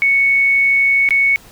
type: tone with dropouts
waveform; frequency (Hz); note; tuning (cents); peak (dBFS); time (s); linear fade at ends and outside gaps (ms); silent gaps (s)
sine; 2217; C#7; 0; -10; 0.02-1.36; 0; 1.089-1.107
effects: pink hiss -43 dBFS RMS until 1.51 s